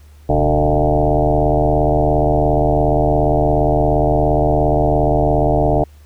sine tone with frequency modulation, 373 Hz, F#4, 14 cents sharp, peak -11 dBFS, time 0.29-5.84 s, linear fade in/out 5 ms, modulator 77.2 Hz, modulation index 4.9, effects added 74 Hz sine -40 dBFS peak until 6.05 s + pink hiss -54 dBFS RMS until 6.05 s

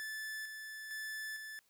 45% pulse tone with tremolo, 1745 Hz, A6, 15 cents flat, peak -40 dBFS, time 0-1.59 s, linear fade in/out 0 ms, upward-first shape square, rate 1.1 Hz, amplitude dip 40%, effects white hiss -73 dBFS RMS until 1.69 s

